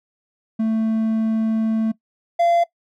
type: tone pair in turn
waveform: triangle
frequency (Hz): 221.7 / 685.8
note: A3 / F5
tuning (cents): +13 / -32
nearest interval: octave + minor sixth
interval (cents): 1955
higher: second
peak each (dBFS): -15 / -12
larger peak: second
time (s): 0.59-1.92 / 2.39-2.64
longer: first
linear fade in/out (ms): 10
effects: noise-tail reverb RT60 0.1 s tail -19 dB re dry